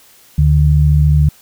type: tone pair together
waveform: sine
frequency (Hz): 74.2 / 148.4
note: D2 / D3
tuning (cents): +18 / +18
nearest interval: octave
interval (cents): 1200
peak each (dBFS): -10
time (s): 0.38-1.29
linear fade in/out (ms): 5
effects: white hiss -46 dBFS RMS until 1.41 s